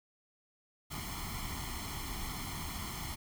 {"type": "noise with comb filter", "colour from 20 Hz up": "pink", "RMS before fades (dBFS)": -40, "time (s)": [0.9, 3.16], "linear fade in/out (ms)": 20, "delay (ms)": 0.94, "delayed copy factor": 0.8, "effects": []}